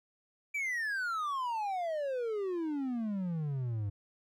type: exponential sweep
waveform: triangle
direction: down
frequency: 2350 to 98 Hz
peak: -30 dBFS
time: 0.54-3.9 s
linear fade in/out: 10 ms
effects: none